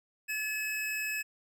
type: tone pair together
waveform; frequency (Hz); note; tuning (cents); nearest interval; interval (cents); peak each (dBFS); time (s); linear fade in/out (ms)
square; 1719 / 2576; A6 / E7; -41 / -41; perfect fifth; 700; -38 / -34; 0.28-1.23; 20
effects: none

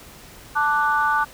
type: chord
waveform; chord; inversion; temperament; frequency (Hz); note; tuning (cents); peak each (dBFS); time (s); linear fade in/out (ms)
sine; D major; second; equal; 880 / 1174.7 / 1480; A5 / D6 / F#6; 0 / 0 / 0; -21; 0.55-1.25; 20
effects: tanh soft clip ceiling -8 dBFS + pink hiss -44 dBFS RMS until 1.33 s

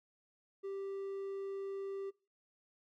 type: tone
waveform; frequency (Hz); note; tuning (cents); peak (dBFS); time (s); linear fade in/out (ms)
triangle; 392; G4; 0; -37; 0.63-2.11; 20
effects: noise-tail reverb RT60 0.3 s tail -21 dB re dry

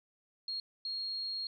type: tone bursts at uneven times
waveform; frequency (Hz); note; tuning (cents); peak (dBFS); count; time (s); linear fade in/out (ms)
sine; 4268; C8; +34; -35; 2; 0.48-0.6 / 0.85-1.47; 2
effects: none

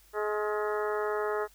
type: harmonic tone with a mistuned harmonic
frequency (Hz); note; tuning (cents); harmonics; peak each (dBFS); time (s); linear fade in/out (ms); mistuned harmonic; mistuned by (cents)
211.1; G#3; +29; 2 / 3 / 4 / 5 / 6 / 7 / 8 / 9; -30 / -37 / -38 / -40 / -37 / -42 / -42 / -46; 0.13-1.48; 50; 7; -67
effects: added 50 Hz sine -61 dBFS peak until 1.54 s + white hiss -61 dBFS RMS until 1.54 s

